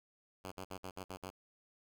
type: tone bursts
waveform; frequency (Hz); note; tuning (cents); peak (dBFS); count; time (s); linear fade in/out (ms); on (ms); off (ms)
5% pulse; 93.8; F#2; +24; -32; 7; 0.44-1.303; 10; 77; 54
effects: none